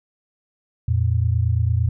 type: tone pair together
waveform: sine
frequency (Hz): 86.23 / 115.1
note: F2 / A#2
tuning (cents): -21 / -22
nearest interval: perfect fourth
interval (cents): 499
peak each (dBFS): -19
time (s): 0.88-1.89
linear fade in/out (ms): 5
effects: none